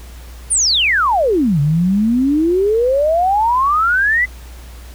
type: exponential two-way sweep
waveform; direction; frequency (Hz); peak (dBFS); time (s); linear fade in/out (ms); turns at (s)
sine; down then up; 9940 to 140 to 2040; -11; 0.5-4.26; 20; 1.6
effects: added 60 Hz sine -32 dBFS peak until 4.94 s + pink hiss -42 dBFS RMS until 4.94 s